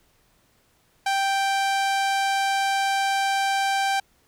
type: tone with low-pass filter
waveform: sawtooth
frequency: 784 Hz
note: G5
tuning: in tune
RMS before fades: -23 dBFS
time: 1.06-4 s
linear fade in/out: 5 ms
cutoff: 10000 Hz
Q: 0.53
effects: pink hiss -63 dBFS RMS until 4.27 s